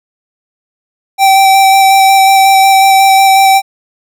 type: tone with vibrato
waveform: square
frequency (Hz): 776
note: G5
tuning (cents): -18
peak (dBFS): -4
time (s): 1.18-3.62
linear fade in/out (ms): 50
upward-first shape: square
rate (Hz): 5.5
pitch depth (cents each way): 10
effects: none